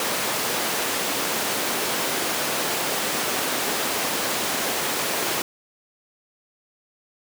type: high-pass noise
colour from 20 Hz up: pink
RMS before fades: -25 dBFS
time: 0-5.42 s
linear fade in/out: 2 ms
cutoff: 310 Hz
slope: 12 dB/octave
effects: none